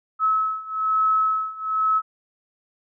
sine beating tone pair, 1292 / 1293.1 Hz, E6 / E6, -35 / -34 cents, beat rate 1.1 Hz, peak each -23 / -21 dBFS, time 0.19-2.02 s, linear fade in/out 50 ms, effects none

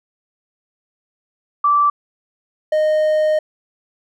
sine / triangle tone pair in turn, 1165 / 617.1 Hz, D6 / D#5, -14 / -14 cents, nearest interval major seventh, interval 1100 cents, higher first, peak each -11 dBFS, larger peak neither, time 1.64-1.9 / 2.72-3.39 s, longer second, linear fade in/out 5 ms, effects none

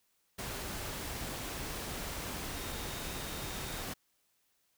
sine tone in noise, 3700 Hz, A#7, 14 cents flat, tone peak -51 dBFS, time 2.55-3.83 s, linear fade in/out 10 ms, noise pink, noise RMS -40 dBFS, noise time 0.38-3.94 s, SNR -14 dB, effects white hiss -75 dBFS RMS until 4.77 s

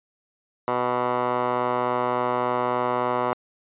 15% pulse tone with band-pass filter, 123.47 Hz, B2, in tune, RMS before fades -24 dBFS, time 0.68-3.33 s, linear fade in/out 0 ms, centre 850 Hz, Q 7.9, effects resampled to 8000 Hz

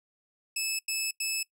15% pulse tone bursts, 2608 Hz, E7, 19 cents flat, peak -22 dBFS, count 3, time 0.56-1.43 s, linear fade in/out 5 ms, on 230 ms, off 90 ms, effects noise-tail reverb RT60 0.1 s tail -20 dB re dry

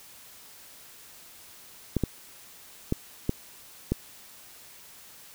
clicks, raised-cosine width 3 ms, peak -11 dBFS, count 5, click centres 1.967 / 2.037 / 2.924 / 3.294 / 3.92 s, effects white hiss -50 dBFS RMS until 5.34 s

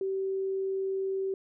sine tone, 385.1 Hz, G4, 31 cents flat, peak -28 dBFS, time 0.01-1.34 s, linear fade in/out 2 ms, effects none

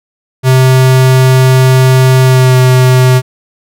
square tone with pitch glide, 130 to 128.06 Hz, C3 to C3, -11 to -37 cents, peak -4 dBFS, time 0.43-3.22 s, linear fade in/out 50 ms, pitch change -26 cents, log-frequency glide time 2.23-2.56 s, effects none

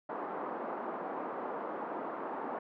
white band-pass noise, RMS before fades -39 dBFS, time 0.09-2.59 s, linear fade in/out 5 ms, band 240 to 1100 Hz, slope 24 dB/octave, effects none

